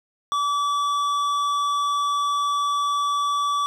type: tone with tanh clipping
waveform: triangle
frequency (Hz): 1151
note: D6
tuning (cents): -35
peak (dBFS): -22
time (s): 0.32-3.66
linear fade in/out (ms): 0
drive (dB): 16
effects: none